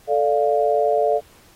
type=chord; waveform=sine; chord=D minor; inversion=second; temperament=equal; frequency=440 / 587.3 / 698.5 Hz; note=A4 / D5 / F5; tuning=0 / 0 / 0 cents; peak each=-20 dBFS; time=0.07-1.21 s; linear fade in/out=50 ms; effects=pink hiss -52 dBFS RMS until 1.55 s + AAC 48 kbps